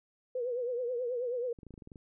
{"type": "tone with vibrato", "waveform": "sine", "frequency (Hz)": 490.1, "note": "B4", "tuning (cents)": -13, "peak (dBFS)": -31, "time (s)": [0.35, 1.53], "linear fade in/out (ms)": 5, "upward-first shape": "triangle", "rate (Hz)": 9.3, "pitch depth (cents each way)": 100}
{"type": "clicks", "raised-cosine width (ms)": 3, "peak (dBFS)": -36, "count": 10, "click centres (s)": [1.588, 1.632, 1.667, 1.707, 1.74, 1.778, 1.822, 1.874, 1.918, 1.958]}
{"effects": []}